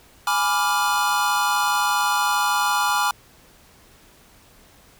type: chord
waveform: square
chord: G# diminished seventh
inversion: none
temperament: equal with one note detuned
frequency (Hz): 830.6 / 987.8 / 1174.7 / 1401.8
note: G#5 / B5 / D6 / F6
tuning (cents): 0 / 0 / 0 / +6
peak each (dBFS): -25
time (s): 0.27-3.11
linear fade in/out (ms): 2
effects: pink hiss -52 dBFS RMS until 4.99 s